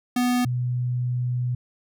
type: tone pair in turn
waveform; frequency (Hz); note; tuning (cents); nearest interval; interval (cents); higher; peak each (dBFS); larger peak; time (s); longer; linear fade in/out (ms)
square / sine; 246.9 / 123.8; B3 / B2; 0 / +5; octave; 1195; first; -20 / -22; first; 0.16-0.45 / 0.45-1.55; second; 5
effects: none

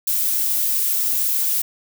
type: noise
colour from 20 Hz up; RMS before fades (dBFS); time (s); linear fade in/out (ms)
violet; -20; 0.07-1.62; 5
effects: none

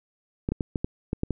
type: clicks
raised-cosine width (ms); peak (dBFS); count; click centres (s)
3; -13; 8; 0.489 / 0.52 / 0.608 / 0.758 / 0.845 / 1.131 / 1.234 / 1.307
effects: none

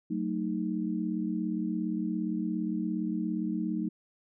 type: chord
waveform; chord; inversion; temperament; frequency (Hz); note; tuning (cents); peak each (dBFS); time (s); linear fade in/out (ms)
sine; D# diminished; first; just; 186.68 / 224 / 311.1; F#3 / A3 / D#4; +16 / +31 / 0; -33; 0.1-3.89; 10
effects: none

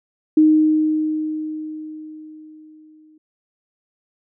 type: tone with exponential decay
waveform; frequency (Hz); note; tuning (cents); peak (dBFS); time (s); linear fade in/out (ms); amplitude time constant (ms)
sine; 310; D#4; -6; -8; 0.37-3.18; 5; 610
effects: none

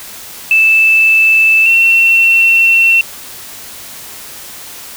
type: tone pair in turn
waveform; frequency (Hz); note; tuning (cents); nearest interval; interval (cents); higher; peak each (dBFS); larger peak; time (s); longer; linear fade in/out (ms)
sine; 2637 / 2706; E7 / E7; 0 / +45; unison; 45; second; -5; neither; 0.51-1.66 / 1.66-3.01; second; 2
effects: white hiss -30 dBFS RMS until 4.96 s

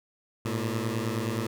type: beating tone pair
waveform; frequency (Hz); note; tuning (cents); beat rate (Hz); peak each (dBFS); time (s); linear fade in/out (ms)
15% pulse; 108.7 / 118.3; A2 / A#2; -21 / +26; 9.6; -24 / -25; 0.45-1.47; 5
effects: none

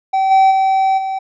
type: tone with level steps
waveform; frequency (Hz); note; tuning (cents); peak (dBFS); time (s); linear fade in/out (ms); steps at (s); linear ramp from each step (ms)
triangle; 769; G5; -33; -10 / -5 / -9 / -16; 0.13-1.19; 10; 0.3 / 0.5 / 0.97; 20
effects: resampled to 16000 Hz

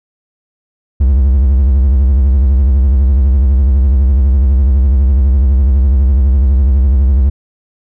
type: tone with vibrato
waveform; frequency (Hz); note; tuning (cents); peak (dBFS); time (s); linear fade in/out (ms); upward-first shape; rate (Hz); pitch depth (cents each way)
triangle; 66.6; C2; +31; -4; 1-7.3; 10; sine; 12; 150
effects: none

